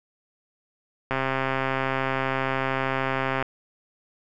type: click train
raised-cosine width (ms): 0.5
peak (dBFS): -10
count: 309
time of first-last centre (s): 1.11-3.426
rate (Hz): 133
effects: none